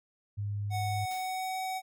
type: tone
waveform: sine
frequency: 102.4 Hz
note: G#2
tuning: 24 cents flat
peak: -31 dBFS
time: 0.37-1.06 s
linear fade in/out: 20 ms
type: tone with pitch glide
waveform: square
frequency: 740 to 752.5 Hz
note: F#5 to F#5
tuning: 0 to +29 cents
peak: -33 dBFS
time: 0.7-1.82 s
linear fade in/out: 50 ms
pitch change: +29 cents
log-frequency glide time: 0.84-1.61 s
type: noise with exponential decay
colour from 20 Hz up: white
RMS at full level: -47 dBFS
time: 1.11-1.56 s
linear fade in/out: 0 ms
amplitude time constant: 97 ms
effects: none

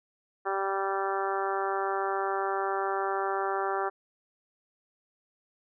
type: harmonic tone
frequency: 194.8 Hz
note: G3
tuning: 11 cents flat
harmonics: 2 / 3 / 4 / 5 / 6 / 7 / 8 / 9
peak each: -32 / -38 / -32 / -38 / -35 / -36 / -41 / -43 dBFS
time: 0.45-3.9 s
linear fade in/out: 20 ms
effects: none

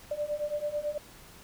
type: beating tone pair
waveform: sine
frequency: 587.3 / 596.4 Hz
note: D5 / D5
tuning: 0 / +27 cents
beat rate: 9.1 Hz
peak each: -34 / -32 dBFS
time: 0.11-0.98 s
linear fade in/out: 5 ms
effects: pink hiss -52 dBFS RMS until 1.43 s

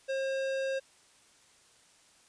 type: tone with tanh clipping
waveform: sine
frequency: 536 Hz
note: C5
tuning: 42 cents sharp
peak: -32 dBFS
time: 0.08-0.8 s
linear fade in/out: 20 ms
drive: 18 dB
effects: white hiss -62 dBFS RMS until 2.28 s + resampled to 22050 Hz

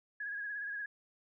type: tone with vibrato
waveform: sine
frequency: 1661.2 Hz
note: G#6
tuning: in tune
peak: -37 dBFS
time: 0.2-0.86 s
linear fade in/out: 5 ms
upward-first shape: sine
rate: 17 Hz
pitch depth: 46 cents each way
effects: none

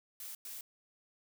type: noise bursts at uneven times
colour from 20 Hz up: blue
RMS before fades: -45 dBFS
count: 2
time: 0.2-0.35 / 0.45-0.61 s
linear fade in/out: 2 ms
effects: none

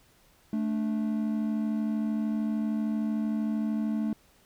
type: tone pair together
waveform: triangle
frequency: 218.3 / 291.4 Hz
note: A3 / D4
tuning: -13 / -13 cents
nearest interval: perfect fourth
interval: 500 cents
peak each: -25 / -32 dBFS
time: 0.53-4.13 s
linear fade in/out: 2 ms
effects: pink hiss -62 dBFS RMS until 4.45 s

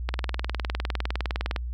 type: click train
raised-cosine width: 0.3 ms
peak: -12 dBFS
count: 30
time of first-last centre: 0.09-1.562 s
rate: 19.7 Hz
effects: added 60 Hz sine -29 dBFS peak until 1.73 s

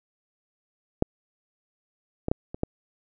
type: clicks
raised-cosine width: 2 ms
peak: -6 / -13 / -8 / -21 / -11 dBFS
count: 5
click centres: 1.024 / 2.284 / 2.315 / 2.545 / 2.634 s
effects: none

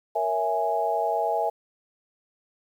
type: tone cluster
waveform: sine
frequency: 466.1 / 559 / 660 / 830 Hz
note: A#4 / C#5 / E5 / G#5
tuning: 0 / +14 / +2 / -1 cents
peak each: -30 / -33 / -26 / -26 dBFS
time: 0.15-1.5 s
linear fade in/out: 10 ms
effects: 9-bit

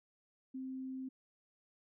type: tone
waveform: sine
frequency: 261.6 Hz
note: C4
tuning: in tune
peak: -40 dBFS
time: 0.54-1.09 s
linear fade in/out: 10 ms
effects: none

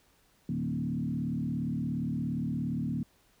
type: tone with frequency modulation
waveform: sine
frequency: 196 Hz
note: G3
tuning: in tune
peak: -29 dBFS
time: 0.49-3.03 s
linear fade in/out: 2 ms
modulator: 37.2 Hz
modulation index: 1.9
effects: pink hiss -66 dBFS RMS until 3.4 s

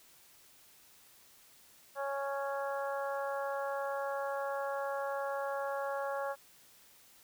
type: harmonic tone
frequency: 277.2 Hz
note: C#4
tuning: in tune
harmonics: 2 / 3 / 4 / 5 / 6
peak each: -36 / -40 / -42 / -44 / -46 dBFS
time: 1.95-6.36 s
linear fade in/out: 50 ms
effects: white hiss -61 dBFS RMS until 7.23 s

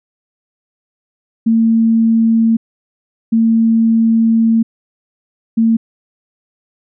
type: tone bursts at uneven times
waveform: sine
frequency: 226.3 Hz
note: A3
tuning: 49 cents sharp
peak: -8 dBFS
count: 3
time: 1.46-2.57 / 3.32-4.63 / 5.57-5.77 s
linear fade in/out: 10 ms
effects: none

